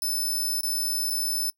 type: tone with dropouts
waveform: 10% pulse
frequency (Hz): 5274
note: E8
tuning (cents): 0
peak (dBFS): -19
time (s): 0.02-1.5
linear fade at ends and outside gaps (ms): 1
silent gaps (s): 0.61-0.632 / 1.101-1.106
effects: noise-tail reverb RT60 0.1 s tail -22 dB re dry